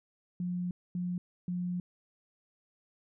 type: tone bursts at uneven times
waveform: sine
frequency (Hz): 178.2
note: F3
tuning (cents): +35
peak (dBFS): -31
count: 3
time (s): 0.4-0.71 / 0.95-1.18 / 1.48-1.8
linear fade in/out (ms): 2
effects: none